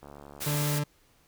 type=click train; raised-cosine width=1 ms; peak=-32 dBFS; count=38; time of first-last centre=0.03-0.546 s; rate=71.7 Hz
type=noise; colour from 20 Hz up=white; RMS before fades=-34 dBFS; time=0.4-0.8 s; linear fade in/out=20 ms
type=tone; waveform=40% pulse; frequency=147.2 Hz; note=D3; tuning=4 cents sharp; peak=-26 dBFS; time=0.46-0.84 s; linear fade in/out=10 ms
effects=pink hiss -64 dBFS RMS until 1.27 s